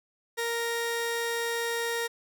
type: tone pair together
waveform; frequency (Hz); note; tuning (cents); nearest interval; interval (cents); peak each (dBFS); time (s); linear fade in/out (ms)
sawtooth; 466.2 / 932.4; A#4 / A#5; 0 / 0; octave; 1200; -26; 0.37-2.08; 20
effects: none